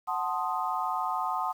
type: chord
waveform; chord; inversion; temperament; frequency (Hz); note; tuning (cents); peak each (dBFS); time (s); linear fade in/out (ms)
sine; F# diminished seventh; none; equal; 740 / 880 / 1046.5 / 1244.5; F#5 / A5 / C6 / Eb6; 0 / 0 / 0 / 0; -33; 0.07-1.53; 20
effects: 9-bit